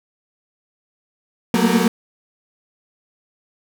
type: tone cluster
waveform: 35% pulse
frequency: 184.8 / 221.4 / 230.4 / 239.7 Hz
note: F#3 / A3 / A#3 / A#3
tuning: -2 / +11 / -20 / +48 cents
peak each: -18 dBFS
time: 1.54-1.88 s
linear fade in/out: 2 ms
effects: none